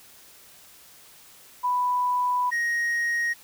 sine / triangle tone pair in turn, 990 / 1876.4 Hz, B5 / A#6, +4 / +11 cents, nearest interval major seventh, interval 1107 cents, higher second, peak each -21 dBFS, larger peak neither, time 1.63-2.51 / 2.51-3.34 s, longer first, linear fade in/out 20 ms, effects white hiss -51 dBFS RMS until 3.43 s

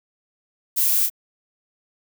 violet noise with echo, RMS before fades -20 dBFS, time 0.76-1.07 s, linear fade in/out 20 ms, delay 31 ms, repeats 1, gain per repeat -5 dB, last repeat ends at 1.101 s, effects none

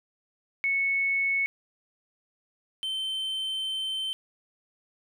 sine / triangle tone pair in turn, 2207 / 3094 Hz, C#7 / G7, -8 / -23 cents, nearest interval tritone, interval 585 cents, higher second, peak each -23 / -27 dBFS, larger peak first, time 0.64-1.46 / 2.83-4.13 s, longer second, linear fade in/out 0 ms, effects none

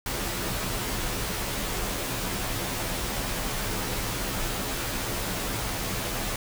pink noise with comb filter, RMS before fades -30 dBFS, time 0.06-6.36 s, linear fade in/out 2 ms, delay 13 ms, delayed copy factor -0.65, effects none

